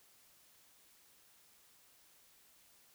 silence, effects white hiss -66 dBFS RMS until 2.94 s

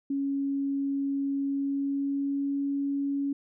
sine tone with pitch glide, 277.2 to 279.9 Hz, C#4 to C#4, 0 to +17 cents, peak -26 dBFS, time 0.1-3.33 s, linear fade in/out 5 ms, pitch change +17 cents, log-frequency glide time 1.43-2.6 s, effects none

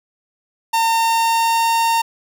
45% pulse tone with pitch glide, 910 to 916.3 Hz, A#5 to A#5, -42 to -30 cents, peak -14 dBFS, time 0.73-2.02 s, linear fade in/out 10 ms, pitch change +12 cents, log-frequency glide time 0.86-1.7 s, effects none

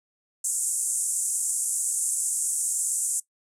pink band-pass noise, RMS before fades -27 dBFS, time 0.44-3.2 s, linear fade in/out 5 ms, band 7300 to 10000 Hz, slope 48 dB/octave, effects noise-tail reverb RT60 0.1 s tail -19 dB re dry

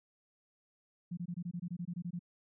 sine tone bursts, 174.61 Hz, F3, in tune, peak -36 dBFS, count 13, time 1.11-2.193 s, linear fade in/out 10 ms, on 63 ms, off 22 ms, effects none

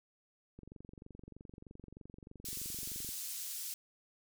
click train, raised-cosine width 3 ms, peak -38 dBFS, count 59, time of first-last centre 0.59-3.09 s, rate 23.2 Hz
pink high-pass noise, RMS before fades -42 dBFS, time 2.45-3.74 s, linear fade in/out 2 ms, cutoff 6100 Hz, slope 12 dB/octave
effects none

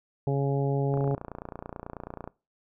harmonic tone, 138.9 Hz, C#3, 4 cents sharp, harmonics 1 / 2 / 3 / 4 / 5 / 6, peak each -25 / -34 / -30 / -36 / -38 / -39 dBFS, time 0.27-1.15 s, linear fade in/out 2 ms
click train, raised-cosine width 1 ms, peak -23 dBFS, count 40, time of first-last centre 0.94-2.276 s, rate 29.2 Hz
effects noise-tail reverb RT60 0.3 s tail -22 dB re dry

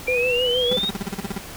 sine exponential sweep, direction up, 2349 to 3807 Hz, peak -21 dBFS, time 0.07-0.9 s, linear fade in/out 10 ms
sine tone with vibrato, 493.9 Hz, B4, in tune, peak -20 dBFS, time 0.08-0.77 s, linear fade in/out 2 ms, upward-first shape sine, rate 6.4 Hz, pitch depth 47 cents each way
35% pulse tone bursts, 197.2 Hz, G3, 11 cents sharp, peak -22 dBFS, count 12, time 0.71-1.382 s, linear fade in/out 5 ms, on 23 ms, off 36 ms
effects pink hiss -37 dBFS RMS until 1.56 s

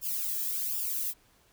violet noise with flanger, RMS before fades -32 dBFS, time 0.01-1.14 s, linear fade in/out 50 ms, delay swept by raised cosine 0.48 to 1.43 ms, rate 1.3 Hz, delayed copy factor -0.85, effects pink hiss -64 dBFS RMS until 1.52 s

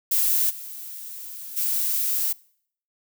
violet noise with level steps, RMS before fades -21 / -37 / -24 dBFS, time 0.11-2.33 s, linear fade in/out 10 ms, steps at 0.49 / 1.56 s, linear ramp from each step 20 ms, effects noise-tail reverb RT60 0.6 s tail -23 dB re dry

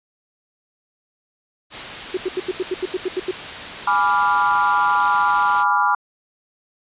white noise, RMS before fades -30 dBFS, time 1.7-5.65 s, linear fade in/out 50 ms
sine tone bursts, 370 Hz, F#4, in tune, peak -18 dBFS, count 11, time 2.14-3.312 s, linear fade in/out 5 ms, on 32 ms, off 82 ms
sine chord, G# diminished seventh, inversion none, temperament equal, 830.6 / 987.8 / 1174.7 / 1396.9 Hz, G#5 / B5 / D6 / F6, 0 / 0 / 0 / 0 cents, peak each -21 / -19 / -20 / -21 dBFS, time 3.87-5.95 s, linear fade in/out 5 ms
effects resampled to 8000 Hz

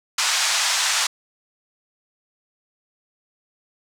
white band-pass noise, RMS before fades -21 dBFS, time 0.18-1.07 s, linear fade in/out 5 ms, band 800 to 7400 Hz, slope 24 dB/octave, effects none

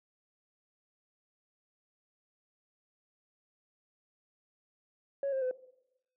sine tone with pitch steps, 555 / 531.5 / 508.9 Hz, C#5 / C5 / C5, +2 / +27 / -48 cents, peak -28 dBFS, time 5.23-5.512 s, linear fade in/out 2 ms, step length 94 ms, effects noise-tail reverb RT60 0.8 s tail -18 dB re dry + tanh soft clip ceiling -27 dBFS

